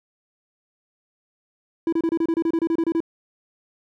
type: tone bursts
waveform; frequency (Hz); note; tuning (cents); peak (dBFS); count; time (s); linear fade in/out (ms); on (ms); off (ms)
triangle; 330.3; E4; +4; -16; 14; 1.87-3.004; 2; 55; 28
effects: none